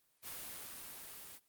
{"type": "noise with level ramp", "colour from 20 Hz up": "white", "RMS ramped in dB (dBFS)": [-45, -52], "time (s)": [0.22, 1.4], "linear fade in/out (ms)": 50, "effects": ["white hiss -75 dBFS RMS until 1.48 s", "Opus 32 kbps"]}